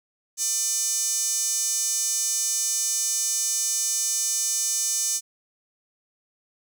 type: tone with high-pass filter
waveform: sawtooth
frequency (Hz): 600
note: D5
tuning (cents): +37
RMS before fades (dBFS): -25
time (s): 0.37-5.21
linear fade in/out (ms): 50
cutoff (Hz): 6600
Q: 4.1
effects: none